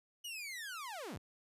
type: linear sweep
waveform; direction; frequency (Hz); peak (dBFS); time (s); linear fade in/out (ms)
sawtooth; down; 2960 to 48.44; -39; 0.24-1.18; 10
effects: resampled to 32000 Hz